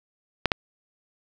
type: clicks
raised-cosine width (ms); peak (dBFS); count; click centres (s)
0.3; -4; 2; 0.457 / 0.518
effects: none